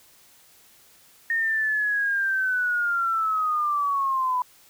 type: linear sweep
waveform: sine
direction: down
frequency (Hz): 1843 to 987.8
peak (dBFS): -21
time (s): 1.3-4.42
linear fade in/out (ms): 2
effects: white hiss -55 dBFS RMS until 4.69 s